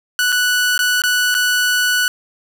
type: tone with dropouts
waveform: sawtooth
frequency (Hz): 1480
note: F#6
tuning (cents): 0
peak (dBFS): -10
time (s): 0.19-2.08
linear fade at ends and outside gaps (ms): 1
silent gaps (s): 0.321-0.325 / 0.778-0.791 / 1.019-1.037 / 1.343-1.349
effects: none